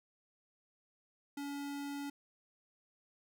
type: tone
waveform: square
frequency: 283.8 Hz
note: C#4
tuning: 41 cents sharp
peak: -40 dBFS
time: 1.37-2.1 s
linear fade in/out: 5 ms
effects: none